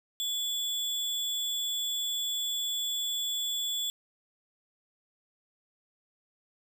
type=tone with sample-and-hold; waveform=sine; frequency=3432 Hz; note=A7; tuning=44 cents flat; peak=-29 dBFS; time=0.2-3.9 s; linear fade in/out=0 ms; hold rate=11025 Hz; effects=none